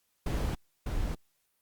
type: noise bursts at uneven times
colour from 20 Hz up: brown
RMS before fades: -31 dBFS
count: 2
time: 0.26-0.55 / 0.86-1.15 s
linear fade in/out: 5 ms
effects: white hiss -75 dBFS RMS until 1.61 s + Opus 48 kbps

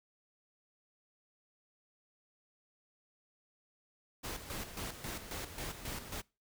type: noise with tremolo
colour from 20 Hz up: pink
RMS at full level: -41 dBFS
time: 4.23-6.22 s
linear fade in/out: 20 ms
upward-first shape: square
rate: 3.7 Hz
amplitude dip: 60%
effects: noise-tail reverb RT60 0.3 s tail -25 dB re dry

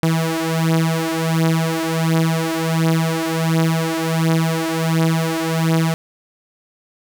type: beating tone pair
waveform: sawtooth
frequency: 162 / 163.4 Hz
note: E3 / E3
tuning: -30 / -15 cents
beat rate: 1.4 Hz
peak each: -15 dBFS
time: 0.03-5.94 s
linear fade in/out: 0 ms
effects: none

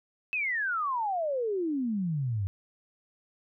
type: exponential sweep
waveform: sine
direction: down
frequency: 2637 to 92.5 Hz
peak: -27 dBFS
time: 0.33-2.47 s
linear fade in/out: 0 ms
effects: none

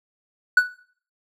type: tone with exponential decay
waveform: triangle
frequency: 1480 Hz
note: F#6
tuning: in tune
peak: -5 dBFS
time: 0.57-0.69 s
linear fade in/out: 5 ms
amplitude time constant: 24 ms
effects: noise-tail reverb RT60 0.5 s tail -17 dB re dry + tanh soft clip ceiling -3 dBFS

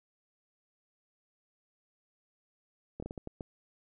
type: slowing click train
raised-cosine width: 2 ms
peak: -26 dBFS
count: 7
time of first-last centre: 3-3.408 s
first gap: 25 ms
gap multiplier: 1.4
effects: none

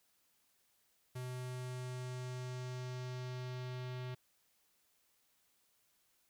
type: tone with low-pass filter sweep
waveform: square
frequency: 126.3 Hz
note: B2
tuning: 39 cents sharp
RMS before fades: -43 dBFS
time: 1.15-4.15 s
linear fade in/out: 10 ms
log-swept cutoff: 12000 to 3600 Hz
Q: 1.4
effects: white hiss -75 dBFS RMS until 6.29 s

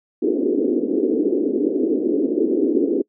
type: band-pass noise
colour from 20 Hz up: white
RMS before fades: -19 dBFS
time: 0.22-3.02 s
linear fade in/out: 10 ms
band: 260 to 420 Hz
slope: 48 dB/octave
effects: noise-tail reverb RT60 0.1 s tail -25 dB re dry

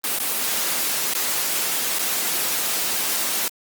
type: noise with dropouts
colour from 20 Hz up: white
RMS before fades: -23 dBFS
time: 0.04-3.48 s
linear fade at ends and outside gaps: 0 ms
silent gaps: 0.186-0.201 / 1.136-1.151 / 1.986-1.993 s
effects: high-pass 200 Hz 12 dB/octave + Opus 24 kbps

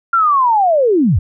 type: linear sweep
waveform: sine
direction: down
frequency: 1396.9 to 64.8 Hz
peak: -9 dBFS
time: 0.13-1.19 s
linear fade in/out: 5 ms
effects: none

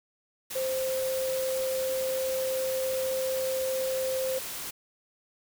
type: tone in noise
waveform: sine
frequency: 523.3 Hz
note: C5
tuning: in tune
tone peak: -27 dBFS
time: 0.55-4.39 s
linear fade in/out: 10 ms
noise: white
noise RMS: -37 dBFS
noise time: 0.5-4.71 s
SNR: +7 dB
effects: none

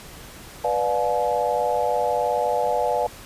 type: chord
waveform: sine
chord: B diminished seventh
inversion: none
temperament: just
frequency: 493.9 / 592.7 / 711.2 / 853.4 Hz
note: B4 / D5 / F5 / Ab5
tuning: 0 / +16 / +31 / +47 cents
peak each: -25 dBFS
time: 0.64-3.07 s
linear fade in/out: 5 ms
effects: pink hiss -42 dBFS RMS until 3.25 s + resampled to 32000 Hz

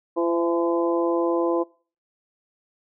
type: harmonic tone with a mistuned harmonic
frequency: 170 Hz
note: F3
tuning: 46 cents flat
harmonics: 2 / 3 / 4 / 5 / 6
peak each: -22 / -25 / -31 / -34 / -30 dBFS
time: 0.16-1.64 s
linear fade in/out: 20 ms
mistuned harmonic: 4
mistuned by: -23 cents
effects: noise-tail reverb RT60 0.4 s tail -23 dB re dry

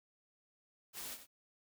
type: noise with echo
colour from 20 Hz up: white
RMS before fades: -45 dBFS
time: 0.93-1.18 s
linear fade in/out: 50 ms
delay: 91 ms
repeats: 1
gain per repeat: -10 dB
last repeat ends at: 1.271 s
effects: none

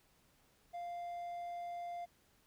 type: tone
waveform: triangle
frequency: 697 Hz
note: F5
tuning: 4 cents flat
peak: -39 dBFS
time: 0.73-2.06 s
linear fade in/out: 20 ms
effects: pink hiss -71 dBFS RMS until 2.46 s

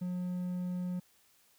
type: tone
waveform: triangle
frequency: 180 Hz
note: F#3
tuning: 47 cents flat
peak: -31 dBFS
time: 0.01-1 s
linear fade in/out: 10 ms
effects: white hiss -67 dBFS RMS until 1.58 s

